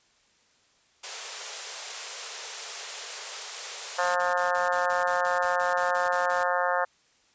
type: high-pass noise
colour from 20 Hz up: white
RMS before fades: -35 dBFS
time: 1.03-4.15 s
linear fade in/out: 10 ms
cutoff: 400 Hz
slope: 96 dB/octave
type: harmonic tone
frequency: 178.1 Hz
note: F3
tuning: 34 cents sharp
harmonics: 3 / 4 / 5 / 6 / 7 / 8 / 9 / 10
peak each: -29 / -30 / -31 / -32 / -32 / -33 / -34 / -34 dBFS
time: 3.98-6.85 s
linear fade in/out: 10 ms
type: noise bursts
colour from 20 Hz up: white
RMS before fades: -40 dBFS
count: 14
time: 4.02-6.435 s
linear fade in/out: 5 ms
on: 140 ms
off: 35 ms
effects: white hiss -64 dBFS RMS until 7.34 s + resampled to 16000 Hz